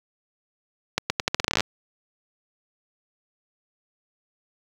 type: accelerating click train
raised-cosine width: 0.2 ms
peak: -3 dBFS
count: 15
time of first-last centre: 0.98-1.605 s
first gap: 120 ms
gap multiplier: 0.82
effects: high-pass 60 Hz 12 dB/octave + 7-bit